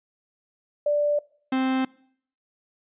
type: tone pair in turn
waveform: sine / 45% pulse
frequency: 587.3 / 261.6 Hz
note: D5 / C4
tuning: 0 / 0 cents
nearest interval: octave + major second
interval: 1400 cents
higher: first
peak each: -19 / -21 dBFS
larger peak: first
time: 0.86-1.19 / 1.52-1.85 s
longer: neither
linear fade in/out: 5 ms
effects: noise-tail reverb RT60 0.6 s tail -23 dB re dry + resampled to 8000 Hz